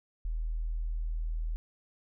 sine tone, 40.21 Hz, E1, 42 cents flat, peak -30 dBFS, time 0.25-1.56 s, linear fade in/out 0 ms, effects none

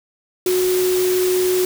sine tone in noise, 366.7 Hz, F#4, 15 cents flat, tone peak -15 dBFS, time 0.46-1.65 s, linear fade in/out 2 ms, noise white, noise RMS -26 dBFS, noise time 0.46-1.65 s, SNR +8 dB, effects none

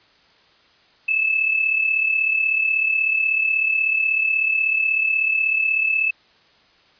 sine tone with amplitude modulation, 2615 Hz, E7, 15 cents flat, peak -14 dBFS, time 1.08-6.11 s, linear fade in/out 10 ms, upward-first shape sine, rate 36.3 Hz, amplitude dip 60%, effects white hiss -55 dBFS RMS until 6.99 s + resampled to 11025 Hz

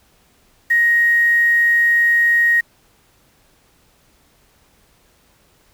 sine tone with quantisation, 1877 Hz, A#6, 11 cents sharp, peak -11 dBFS, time 0.7-2.61 s, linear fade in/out 10 ms, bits 6, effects pink hiss -56 dBFS RMS until 5.73 s

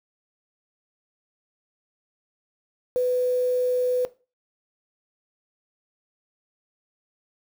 sine tone with quantisation, 499.4 Hz, B4, 19 cents sharp, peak -19 dBFS, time 2.96-4.05 s, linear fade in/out 0 ms, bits 7, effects noise-tail reverb RT60 0.3 s tail -17 dB re dry

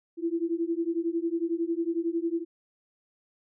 sine beating tone pair, 329.6 / 340.6 Hz, E4 / F4, 0 / -43 cents, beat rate 11 Hz, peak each -29 dBFS, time 0.17-2.45 s, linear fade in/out 50 ms, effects none

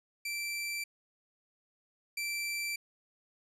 sawtooth tone pair in turn, 2340 / 2340 Hz, D7 / D7, -7 / -7 cents, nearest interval unison, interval 0 cents, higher neither, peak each -31 / -30 dBFS, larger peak second, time 0.25-0.84 / 2.17-2.76 s, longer neither, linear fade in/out 5 ms, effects resampled to 32000 Hz

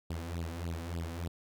sawtooth tone with flanger, 84 Hz, E2, 33 cents sharp, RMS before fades -38 dBFS, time 0.1-1.28 s, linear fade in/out 5 ms, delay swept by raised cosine 0.24 to 4.04 ms, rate 3.4 Hz, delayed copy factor +1, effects none

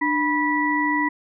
sine tone cluster, 297.7 / 978 / 1956 Hz, D4 / B5 / B6, +24 / -17 / -17 cents, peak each -23 dBFS, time 0.01-1.09 s, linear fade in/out 10 ms, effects none

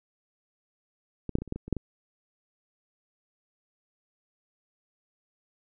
clicks, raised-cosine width 3 ms, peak -20 / -9 / -22 / -22 / -30 / -17 / -23 / -27 / -11 / -20 dBFS, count 10, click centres 1.293 / 1.354 / 1.386 / 1.42 / 1.477 / 1.524 / 1.56 / 1.68 / 1.727 / 1.767 s, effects none

